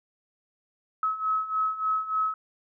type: beating tone pair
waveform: sine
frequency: 1284 / 1287.4 Hz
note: E6 / E6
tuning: -46 / -41 cents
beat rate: 3.4 Hz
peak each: -30 / -26 dBFS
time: 1.03-2.34 s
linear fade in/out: 2 ms
effects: none